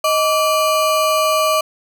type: ring-modulated tone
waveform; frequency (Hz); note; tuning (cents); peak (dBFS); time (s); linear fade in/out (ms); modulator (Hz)
square; 893; A5; +25; -11; 0.04-1.61; 5; 267
effects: none